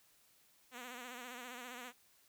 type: tone with vibrato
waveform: 5% pulse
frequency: 246.9 Hz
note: B3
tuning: in tune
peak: -35 dBFS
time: 0.71-1.93 s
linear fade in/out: 50 ms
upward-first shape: sine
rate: 15 Hz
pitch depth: 68 cents each way
effects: white hiss -69 dBFS RMS until 2.28 s